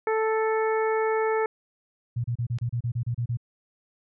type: harmonic tone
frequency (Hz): 440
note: A4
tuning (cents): 0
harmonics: 1 / 2 / 3 / 4 / 5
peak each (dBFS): -23 / -29 / -33 / -35 / -37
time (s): 0.07-1.46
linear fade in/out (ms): 2
type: tone bursts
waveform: sine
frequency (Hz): 119.2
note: A#2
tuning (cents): +39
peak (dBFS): -24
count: 11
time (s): 2.16-3.372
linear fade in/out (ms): 10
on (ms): 82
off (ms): 31
type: click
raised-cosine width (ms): 0.2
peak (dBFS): -27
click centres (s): 2.586
effects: none